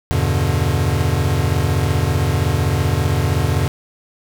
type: chord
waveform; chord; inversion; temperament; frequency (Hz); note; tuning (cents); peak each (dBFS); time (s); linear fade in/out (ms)
square; E minor seventh; none; equal; 82.41 / 98 / 123.47 / 146.83; E2 / G2 / B2 / D3; 0 / 0 / 0 / 0; -21 / -21 / -22 / -22; 0.11-3.68; 0
effects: none